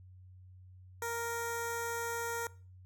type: tone with notch filter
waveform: 10% pulse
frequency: 466.2 Hz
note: A#4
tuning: in tune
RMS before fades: -37 dBFS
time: 1.02-2.47 s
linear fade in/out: 2 ms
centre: 2800 Hz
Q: 0.87
effects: noise-tail reverb RT60 0.4 s tail -21 dB re dry + added 92 Hz sine -52 dBFS peak until 2.85 s